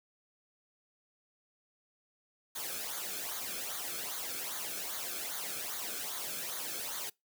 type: noise with flanger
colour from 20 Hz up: white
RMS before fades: -39 dBFS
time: 2.55-7.1 s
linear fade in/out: 10 ms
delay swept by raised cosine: 0.37 to 1.07 ms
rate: 2.5 Hz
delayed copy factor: -0.7
effects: noise-tail reverb RT60 0.2 s tail -25 dB re dry